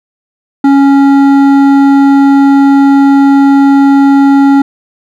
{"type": "tone with hard clipping", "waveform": "sine", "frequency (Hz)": 277.2, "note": "C#4", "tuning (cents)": 0, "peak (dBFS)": -4, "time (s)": [0.64, 4.62], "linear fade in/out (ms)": 5, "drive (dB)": 10, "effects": []}